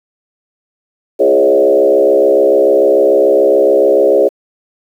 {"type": "tone with frequency modulation", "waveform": "sine", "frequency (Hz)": 476.7, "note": "A#4", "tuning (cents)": 39, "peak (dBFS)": -5, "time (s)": [1.19, 4.29], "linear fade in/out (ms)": 20, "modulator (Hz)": 66.9, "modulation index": 2, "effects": ["high-pass 300 Hz 12 dB/octave", "7-bit"]}